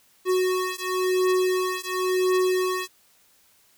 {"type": "beating tone pair", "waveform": "square", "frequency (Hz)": [369, 369.95], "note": ["F#4", "F#4"], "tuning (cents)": [-5, 0], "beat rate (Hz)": 0.95, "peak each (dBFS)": -25, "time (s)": [0.25, 2.89], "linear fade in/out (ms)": 50, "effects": ["white hiss -60 dBFS RMS until 3.77 s"]}